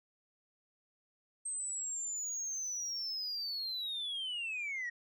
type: linear sweep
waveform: sine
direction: down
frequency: 8350 to 1864.7 Hz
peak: -34 dBFS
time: 1.45-4.9 s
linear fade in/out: 10 ms
effects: tanh soft clip ceiling -34 dBFS